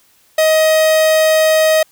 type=tone; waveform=45% pulse; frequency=630 Hz; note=D#5; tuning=21 cents sharp; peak=-9 dBFS; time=0.38-1.83 s; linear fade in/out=5 ms; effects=white hiss -53 dBFS RMS until 1.91 s